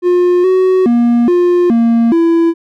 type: tone with pitch steps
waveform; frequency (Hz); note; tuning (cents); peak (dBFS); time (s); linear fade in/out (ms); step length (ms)
triangle; 356.2 / 373.1 / 237.6 / 353.5 / 231.7 / 333.8; F4 / F#4 / A#3 / F4 / A#3 / E4; +34 / +14 / +33 / +21 / -10 / +22; -5; 0.02-2.54; 50; 420
effects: none